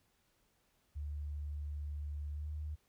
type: tone with pitch glide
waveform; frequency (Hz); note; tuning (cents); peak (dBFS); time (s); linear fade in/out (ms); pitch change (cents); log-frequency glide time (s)
sine; 73.5 to 75.74; D2 to D#2; +2 to -46; -38; 0.95-2.76; 20; +52; 2.33-2.48
effects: pink hiss -75 dBFS RMS until 2.88 s